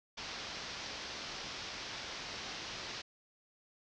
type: low-pass noise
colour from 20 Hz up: white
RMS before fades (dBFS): -44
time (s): 0.17-3.02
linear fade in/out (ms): 10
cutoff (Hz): 5700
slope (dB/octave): 48
effects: none